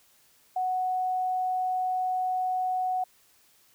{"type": "tone", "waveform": "sine", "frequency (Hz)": 740, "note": "F#5", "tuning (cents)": 0, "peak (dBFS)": -25, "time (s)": [0.56, 3.04], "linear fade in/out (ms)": 5, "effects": ["white hiss -62 dBFS RMS until 3.74 s"]}